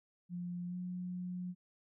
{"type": "tone with pitch glide", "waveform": "sine", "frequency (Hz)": [176.3, 180.11], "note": ["F3", "F#3"], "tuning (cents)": [17, -46], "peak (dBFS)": -38, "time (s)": [0.29, 1.55], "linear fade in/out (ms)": 50, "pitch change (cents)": 37, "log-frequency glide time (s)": [0.67, 0.76], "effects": []}